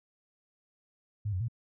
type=tone with pitch steps; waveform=sine; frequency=104.2 / 91.4 / 116.5 Hz; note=G#2 / F#2 / A#2; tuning=+6 / -21 / -1 cents; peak=-29 dBFS; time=1.25-1.484 s; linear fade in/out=10 ms; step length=78 ms; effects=none